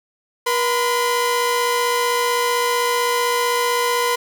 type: tone pair together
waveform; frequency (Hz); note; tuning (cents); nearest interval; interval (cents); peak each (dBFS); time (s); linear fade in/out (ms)
sawtooth; 480 / 1015.7; B4 / B5; -49 / +48; octave + minor second; 1297; -16; 0.46-4.16; 10
effects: none